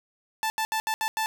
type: tone bursts at uneven times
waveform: sawtooth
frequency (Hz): 880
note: A5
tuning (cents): 0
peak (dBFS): -21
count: 6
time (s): 0.43-0.5 / 0.58-0.65 / 0.72-0.8 / 0.87-0.94 / 1.01-1.08 / 1.17-1.26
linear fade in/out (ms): 0
effects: none